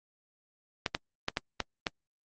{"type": "clicks", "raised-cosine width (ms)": 0.2, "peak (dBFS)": -10, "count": 6, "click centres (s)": [0.862, 0.949, 1.284, 1.371, 1.603, 1.868], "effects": ["low-pass 5000 Hz 12 dB/octave", "Opus 32 kbps"]}